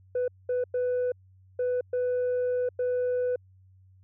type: tone bursts at uneven times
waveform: sine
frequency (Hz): 496.9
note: B4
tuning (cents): +11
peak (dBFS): -22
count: 6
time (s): 0.15-0.28 / 0.49-0.64 / 0.74-1.12 / 1.59-1.81 / 1.93-2.69 / 2.79-3.36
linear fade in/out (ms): 5
effects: tanh soft clip ceiling -23 dBFS + added 94 Hz sine -54 dBFS peak until 4.03 s